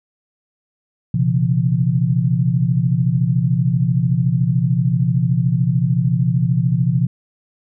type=tone cluster; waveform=sine; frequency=122.3 / 135.7 / 169.9 Hz; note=B2 / C#3 / F3; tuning=-16 / -36 / -47 cents; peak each=-18 dBFS; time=1.14-7.07 s; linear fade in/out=5 ms; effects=none